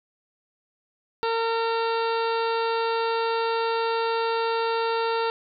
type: harmonic tone with a mistuned harmonic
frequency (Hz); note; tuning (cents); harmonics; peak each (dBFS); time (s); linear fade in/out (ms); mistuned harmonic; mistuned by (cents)
456.6; A#4; -36; 1 / 2 / 3 / 4 / 5 / 6 / 7 / 8 / 9 / 10; -25 / -27 / -31 / -39 / -44 / -37 / -47 / -40 / -41 / -41; 1.23-5.3; 0; 9; -41
effects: none